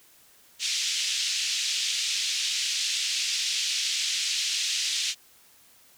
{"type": "band-pass noise", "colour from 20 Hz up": "pink", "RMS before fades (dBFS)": -28, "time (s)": [0.59, 5.15], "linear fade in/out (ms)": 50, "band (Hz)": [2800, 6900], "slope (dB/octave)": 24, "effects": ["white hiss -57 dBFS RMS until 5.97 s"]}